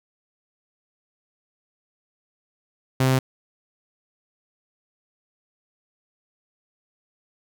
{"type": "tone", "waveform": "sawtooth", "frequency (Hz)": 130.81, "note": "C3", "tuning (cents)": 0, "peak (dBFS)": -13, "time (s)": [3, 3.19], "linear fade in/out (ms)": 5, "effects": []}